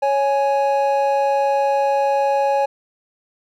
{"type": "tone pair together", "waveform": "triangle", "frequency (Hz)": [554.4, 833.3], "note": ["C#5", "G#5"], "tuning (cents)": [0, 6], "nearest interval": "perfect fifth", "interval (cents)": 706, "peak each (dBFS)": -16, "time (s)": [0.02, 2.66], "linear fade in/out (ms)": 10, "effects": []}